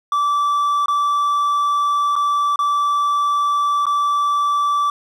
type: tone with dropouts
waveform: triangle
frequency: 1161 Hz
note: D6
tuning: 20 cents flat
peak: -13 dBFS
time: 0.12-4.9 s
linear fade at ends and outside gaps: 2 ms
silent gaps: 0.859-0.882 / 2.156-2.162 / 2.559-2.59 / 3.856-3.866 s
effects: none